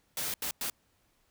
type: noise bursts at uneven times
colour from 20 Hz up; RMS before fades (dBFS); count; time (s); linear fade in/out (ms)
white; -34; 3; 0.17-0.34 / 0.42-0.51 / 0.61-0.7; 2
effects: pink hiss -71 dBFS RMS until 1.3 s